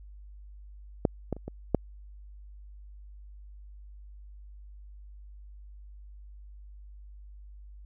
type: clicks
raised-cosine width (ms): 2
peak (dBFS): -8 / -16 / -30 / -23 / -8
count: 5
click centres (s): 1.052 / 1.327 / 1.366 / 1.48 / 1.747
effects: added 50 Hz sine -45 dBFS peak until 7.85 s